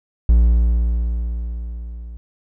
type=tone with level ramp; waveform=triangle; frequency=58 Hz; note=A#1; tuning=8 cents flat; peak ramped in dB=-6 to -29 dBFS; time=0.29-2.17 s; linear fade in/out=0 ms; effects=none